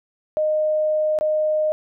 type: tone with dropouts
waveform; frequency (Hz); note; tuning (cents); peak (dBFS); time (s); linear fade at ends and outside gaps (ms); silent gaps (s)
sine; 616; D#5; -17; -17; 0.37-1.72; 0; 1.188-1.21
effects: none